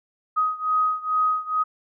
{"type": "beating tone pair", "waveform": "sine", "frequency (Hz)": [1255, 1257.3], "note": ["D#6", "D#6"], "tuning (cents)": [15, 18], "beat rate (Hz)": 2.3, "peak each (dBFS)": [-22, -24], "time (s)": [0.36, 1.64], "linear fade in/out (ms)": 20, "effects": []}